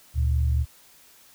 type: tone pair together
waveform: sine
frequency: 73.42 / 117.36 Hz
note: D2 / A#2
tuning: 0 / +12 cents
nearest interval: minor sixth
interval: 812 cents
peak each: -20 / -27 dBFS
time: 0.14-0.66 s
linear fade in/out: 50 ms
effects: white hiss -54 dBFS RMS until 1.34 s